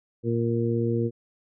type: harmonic tone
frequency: 116.6 Hz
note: A#2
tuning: 1 cent sharp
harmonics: 1 / 2 / 3 / 4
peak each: -26 / -28 / -28 / -29 dBFS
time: 0.23-1.11 s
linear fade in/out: 50 ms
effects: none